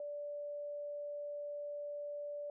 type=tone; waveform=sine; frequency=583 Hz; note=D5; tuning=13 cents flat; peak=-40 dBFS; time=0-2.5 s; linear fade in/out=2 ms; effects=none